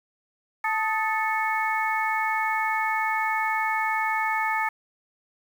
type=harmonic tone with a mistuned harmonic; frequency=440 Hz; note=A4; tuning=in tune; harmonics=2 / 3 / 4 / 5; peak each=-26 / -30 / -29 / -29 dBFS; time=0.64-4.69 s; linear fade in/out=5 ms; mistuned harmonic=3; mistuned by=-82 cents; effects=8-bit